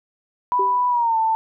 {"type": "tone with pitch glide", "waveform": "sine", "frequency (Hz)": [987.8, 890.3], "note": ["B5", "A5"], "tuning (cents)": [0, 20], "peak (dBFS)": -16, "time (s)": [0.52, 1.35], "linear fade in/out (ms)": 0, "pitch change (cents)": -180, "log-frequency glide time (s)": [0.89, 1.17]}
{"type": "tone with exponential decay", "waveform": "sine", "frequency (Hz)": 389.1, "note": "G4", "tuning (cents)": -13, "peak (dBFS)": -20, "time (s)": [0.59, 0.87], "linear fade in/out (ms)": 5, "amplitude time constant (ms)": 59}
{"effects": []}